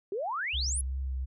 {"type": "exponential sweep", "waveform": "sine", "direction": "up", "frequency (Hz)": [369.2, 11000], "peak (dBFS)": -30, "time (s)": [0.12, 0.81], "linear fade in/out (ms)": 2}
{"type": "tone with vibrato", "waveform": "sine", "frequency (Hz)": 65.8, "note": "C2", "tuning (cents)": 10, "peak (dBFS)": -30, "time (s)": [0.53, 1.26], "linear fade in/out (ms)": 20, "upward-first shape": "triangle", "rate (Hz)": 2.7, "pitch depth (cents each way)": 31}
{"effects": []}